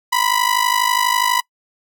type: ring-modulated tone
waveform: sawtooth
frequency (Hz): 987.8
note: B5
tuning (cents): 0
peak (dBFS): -8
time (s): 0.12-1.41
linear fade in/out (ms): 10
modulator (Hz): 26.1
effects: noise-tail reverb RT60 0.1 s tail -24 dB re dry